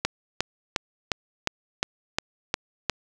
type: click train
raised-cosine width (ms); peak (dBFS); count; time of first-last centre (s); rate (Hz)
0.2; -5; 9; 0.05-2.897; 2.81
effects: none